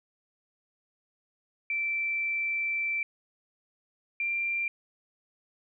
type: tone pair in turn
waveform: sine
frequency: 2336 / 2371 Hz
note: D7 / D7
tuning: -10 / +16 cents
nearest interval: unison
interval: 26 cents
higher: second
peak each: -27 dBFS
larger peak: neither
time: 1.7-3.03 / 4.2-4.68 s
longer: first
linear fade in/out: 2 ms
effects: none